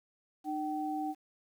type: tone pair together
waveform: sine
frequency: 304.1 / 767 Hz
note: D#4 / G5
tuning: -40 / -38 cents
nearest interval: octave + major third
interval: 1602 cents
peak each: -35 / -35 dBFS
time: 0.44-1.15 s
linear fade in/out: 50 ms
effects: 10-bit